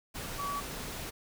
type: tone in noise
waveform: sine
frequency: 1138 Hz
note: C#6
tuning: 45 cents sharp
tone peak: -33 dBFS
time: 0.38-0.61 s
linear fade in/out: 20 ms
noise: pink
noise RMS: -40 dBFS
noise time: 0.14-1.11 s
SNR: +4 dB
effects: none